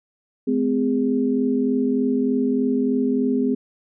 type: tone cluster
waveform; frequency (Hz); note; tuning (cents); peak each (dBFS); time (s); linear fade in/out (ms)
sine; 211.5 / 254.8 / 409; G#3 / C4 / G#4; +32 / -46 / -26; -26 / -19 / -24; 0.47-3.55; 10
effects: none